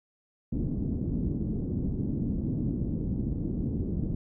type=low-pass noise; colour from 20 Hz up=white; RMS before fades=-30 dBFS; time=0.52-4.15 s; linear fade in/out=5 ms; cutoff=270 Hz; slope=24 dB/octave; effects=none